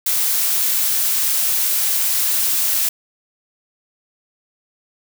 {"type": "noise", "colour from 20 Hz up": "blue", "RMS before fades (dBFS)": -18, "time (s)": [0.06, 2.89], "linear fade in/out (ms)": 5, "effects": []}